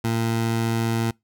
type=tone; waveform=20% pulse; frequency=114.4 Hz; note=A#2; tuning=32 cents flat; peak=-16 dBFS; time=0.04-1.11 s; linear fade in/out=5 ms; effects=noise-tail reverb RT60 0.2 s tail -26 dB re dry